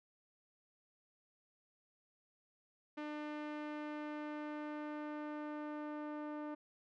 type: tone with low-pass filter sweep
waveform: sawtooth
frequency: 300 Hz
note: D4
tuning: 37 cents sharp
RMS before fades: -44 dBFS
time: 2.97-6.55 s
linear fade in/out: 10 ms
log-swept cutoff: 2500 to 1200 Hz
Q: 1
effects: none